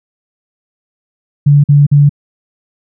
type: tone bursts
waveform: sine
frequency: 144.2 Hz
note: D3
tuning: 31 cents flat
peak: -3 dBFS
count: 3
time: 1.46-2.094 s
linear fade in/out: 10 ms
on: 180 ms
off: 47 ms
effects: none